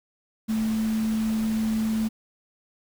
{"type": "tone in noise", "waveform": "sine", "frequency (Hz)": 220, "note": "A3", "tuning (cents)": 0, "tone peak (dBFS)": -22, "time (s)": [0.48, 2.09], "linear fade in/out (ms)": 20, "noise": "pink", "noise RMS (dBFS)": -39, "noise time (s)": [0.48, 2.09], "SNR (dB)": 14, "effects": []}